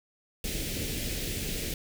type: band-stop noise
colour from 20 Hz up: pink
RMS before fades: -33 dBFS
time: 0.44-1.74 s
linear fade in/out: 2 ms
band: 520 to 2100 Hz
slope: 24 dB/octave
effects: none